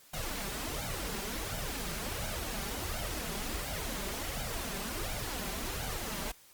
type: noise with flanger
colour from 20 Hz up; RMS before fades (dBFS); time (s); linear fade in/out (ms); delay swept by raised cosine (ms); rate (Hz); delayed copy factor
pink; -37; 0.13-6.32; 10; 1.3 to 5.1; 1.4; +0.65
effects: white hiss -59 dBFS RMS until 6.53 s + Opus 48 kbps